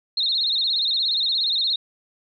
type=tone with vibrato; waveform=sine; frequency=3951 Hz; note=B7; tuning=in tune; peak=-19 dBFS; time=0.17-1.76 s; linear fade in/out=5 ms; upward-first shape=sine; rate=17 Hz; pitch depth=150 cents each way; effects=none